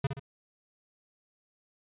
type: tone with echo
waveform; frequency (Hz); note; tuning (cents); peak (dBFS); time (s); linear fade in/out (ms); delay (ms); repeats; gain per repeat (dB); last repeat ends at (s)
square; 137.3; C#3; -16; -25; 0.04-0.07; 5; 63; 2; -7; 0.196
effects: resampled to 8000 Hz